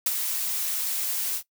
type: noise with ADSR envelope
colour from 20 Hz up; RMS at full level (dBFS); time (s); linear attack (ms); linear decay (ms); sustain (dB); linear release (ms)
blue; -21; 0.06-1.43; 5; 31; -7; 80
effects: noise-tail reverb RT60 0.1 s tail -18 dB re dry